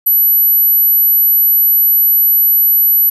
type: tone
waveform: sine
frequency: 11840 Hz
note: F#9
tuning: in tune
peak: -7 dBFS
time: 0.06-3.1 s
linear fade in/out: 10 ms
effects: none